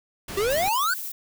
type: noise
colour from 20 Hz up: pink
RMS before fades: -35 dBFS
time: 0.28-0.69 s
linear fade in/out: 5 ms
type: exponential sweep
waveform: square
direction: up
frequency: 379.4 to 1554 Hz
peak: -22 dBFS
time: 0.37-0.94 s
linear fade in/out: 5 ms
type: noise with tremolo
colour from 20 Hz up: violet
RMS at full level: -32 dBFS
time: 0.5-1.12 s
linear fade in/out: 5 ms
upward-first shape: triangle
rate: 13 Hz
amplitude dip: 25%
effects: none